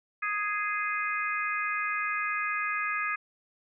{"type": "harmonic tone", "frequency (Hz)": 415.3, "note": "G#4", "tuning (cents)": 0, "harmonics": [3, 4, 5, 6], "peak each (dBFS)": [-32, -33, -34, -35], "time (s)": [0.22, 3.16], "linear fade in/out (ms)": 10, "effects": []}